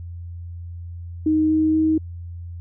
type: tone with pitch steps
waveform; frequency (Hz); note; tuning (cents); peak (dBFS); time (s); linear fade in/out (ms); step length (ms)
sine; 311.1 / 313.1 / 315.1; D#4 / D#4 / D#4; 0 / +11 / +22; -15; 1.26-1.98; 5; 240
effects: added 86 Hz sine -31 dBFS peak until 2.6 s